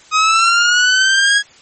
sawtooth linear sweep, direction up, 1251 to 1665 Hz, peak -6 dBFS, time 0.11-1.43 s, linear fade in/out 50 ms, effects white hiss -44 dBFS RMS until 1.61 s + MP3 32 kbps

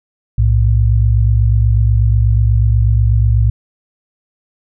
sine tone pair together, 61.62 / 109.8 Hz, B1 / A2, -3 / -3 cents, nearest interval minor seventh, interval 1000 cents, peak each -11 dBFS, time 0.38-3.5 s, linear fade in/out 5 ms, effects none

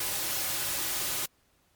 white noise with comb filter, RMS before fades -31 dBFS, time 0-1.26 s, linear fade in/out 5 ms, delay 4.4 ms, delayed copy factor -0.5, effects pink hiss -68 dBFS RMS until 1.75 s + MP3 96 kbps

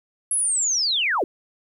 sine linear sweep, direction down, 10940 to 280 Hz, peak -19 dBFS, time 0.31-1.24 s, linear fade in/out 2 ms, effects 10-bit

